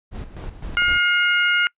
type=noise with tremolo; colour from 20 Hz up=brown; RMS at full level=-30 dBFS; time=0.11-0.99 s; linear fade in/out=50 ms; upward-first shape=square; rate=3.9 Hz; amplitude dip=65%
type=clicks; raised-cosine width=1 ms; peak=-22 dBFS; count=2; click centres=0.44 / 0.821 s
type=harmonic tone; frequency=713 Hz; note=F5; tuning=36 cents sharp; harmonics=2 / 3 / 4; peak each=-17 / -21 / -23 dBFS; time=0.77-1.67 s; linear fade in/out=0 ms
effects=noise-tail reverb RT60 0.1 s tail -25 dB re dry + resampled to 8000 Hz